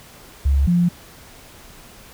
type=tone pair in turn; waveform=sine; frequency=69.3 / 174.63 Hz; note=C#2 / F3; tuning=0 / 0 cents; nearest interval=octave + major third; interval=1600 cents; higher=second; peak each=-13 dBFS; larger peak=neither; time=0.45-0.67 / 0.67-0.89 s; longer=neither; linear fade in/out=10 ms; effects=pink hiss -44 dBFS RMS until 2.13 s